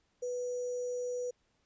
sine tone with sample-and-hold, 493.9 Hz, B4, in tune, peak -33 dBFS, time 0.22-1.31 s, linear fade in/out 10 ms, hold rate 6300 Hz, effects pink hiss -75 dBFS RMS until 1.65 s + resampled to 16000 Hz

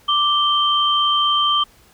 sine tone pair together, 1174.7 / 3132 Hz, D6 / G7, 0 / -2 cents, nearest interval octave + perfect fourth, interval 1698 cents, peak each -17 dBFS, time 0.08-1.64 s, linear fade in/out 10 ms, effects pink hiss -52 dBFS RMS until 1.93 s

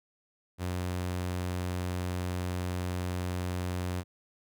sawtooth tone, 90 Hz, F#2, 47 cents flat, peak -27 dBFS, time 0.58-4.04 s, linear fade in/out 50 ms, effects none

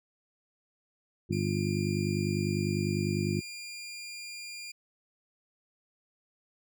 harmonic tone, 50 Hz, G1, 35 cents sharp, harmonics 2 / 3 / 4 / 5 / 6 / 7, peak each -33 / -33 / -33 / -39 / -39 / -34 dBFS, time 1.29-3.41 s, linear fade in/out 20 ms
20% pulse tone, 2400 Hz, D7, 37 cents sharp, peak -35 dBFS, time 1.32-4.72 s, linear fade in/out 10 ms
effects none

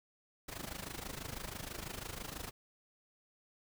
pink noise with amplitude modulation, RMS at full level -41 dBFS, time 0.48-2.51 s, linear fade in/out 10 ms, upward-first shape sine, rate 26.1 Hz, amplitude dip 80%, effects none

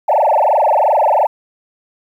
sine tone with frequency modulation, 740 Hz, F#5, in tune, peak -8 dBFS, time 0.08-1.27 s, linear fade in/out 10 ms, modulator 22.8 Hz, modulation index 7.6, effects tanh soft clip ceiling -5 dBFS + 8-bit

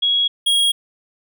sine / square tone pair in turn, 3322 / 3291 Hz, G#7 / G#7, 0 / -16 cents, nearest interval unison, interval 16 cents, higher first, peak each -14 dBFS, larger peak neither, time 0.02-0.28 / 0.46-0.72 s, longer neither, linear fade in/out 10 ms, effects none

